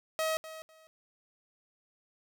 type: tone with echo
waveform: sawtooth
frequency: 636 Hz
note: D#5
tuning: 38 cents sharp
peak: -25 dBFS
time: 0.19-0.37 s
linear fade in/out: 0 ms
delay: 250 ms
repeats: 2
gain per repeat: -14 dB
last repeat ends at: 0.87 s
effects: none